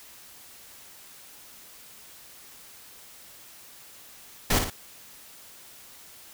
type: noise with echo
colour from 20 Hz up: pink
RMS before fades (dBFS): -22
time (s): 4.5-4.59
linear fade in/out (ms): 5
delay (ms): 56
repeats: 2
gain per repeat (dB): -6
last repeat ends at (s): 4.702
effects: white hiss -49 dBFS RMS until 6.33 s